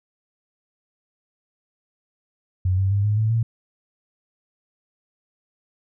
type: tone with pitch steps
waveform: sine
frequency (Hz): 92.3 / 96.33 / 100.54 / 104.93 / 109.51 / 114.29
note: F#2 / G2 / G2 / G#2 / A2 / A#2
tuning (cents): -4 / -30 / +44 / +18 / -8 / -34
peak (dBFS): -17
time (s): 2.65-3.43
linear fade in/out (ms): 5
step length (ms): 130
effects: none